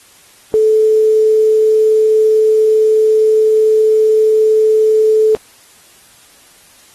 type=tone with quantisation; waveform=sine; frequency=434.9 Hz; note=A4; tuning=20 cents flat; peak=-7 dBFS; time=0.54-5.35 s; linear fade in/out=0 ms; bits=6; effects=white hiss -45 dBFS RMS until 6.94 s + AAC 32 kbps